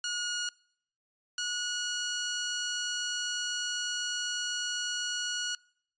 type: tone pair in turn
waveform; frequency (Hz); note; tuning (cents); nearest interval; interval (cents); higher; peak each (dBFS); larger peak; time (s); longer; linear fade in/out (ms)
10% pulse; 1444 / 1454; F#6 / F#6; -43 / -31; unison; 12; second; -22; neither; 0.04-0.49 / 1.38-5.55; second; 2
effects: noise-tail reverb RT60 0.6 s tail -24 dB re dry + resampled to 16000 Hz